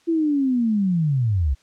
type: linear sweep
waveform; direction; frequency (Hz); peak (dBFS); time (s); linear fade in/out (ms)
sine; down; 338.3 to 61; -17; 0.07-1.55; 20
effects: white hiss -59 dBFS RMS until 1.62 s + low-pass 6000 Hz 12 dB/octave